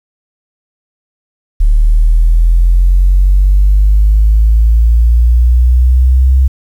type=linear sweep; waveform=sine; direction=up; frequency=36.71 to 66.2 Hz; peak=-3 dBFS; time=1.6-6.48 s; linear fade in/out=10 ms; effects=tanh soft clip ceiling 0 dBFS + 7-bit